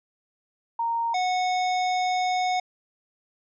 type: tone pair in turn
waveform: sine / square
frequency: 927 / 734 Hz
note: A#5 / F#5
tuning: -10 / -14 cents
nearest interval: major third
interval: 404 cents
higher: first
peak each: -23 dBFS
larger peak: neither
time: 0.79-1.14 / 1.14-2.6 s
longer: second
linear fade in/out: 5 ms
effects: resampled to 16000 Hz